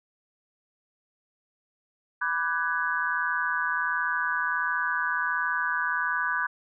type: chord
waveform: sine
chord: G# half-diminished seventh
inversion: first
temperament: equal with one note detuned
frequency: 987.8 / 1174.7 / 1499.8 / 1661.2 Hz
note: B5 / D6 / F#6 / G#6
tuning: 0 / 0 / +23 / 0 cents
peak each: -32 / -32 / -28 / -30 dBFS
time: 2.21-6.47 s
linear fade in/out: 10 ms
effects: none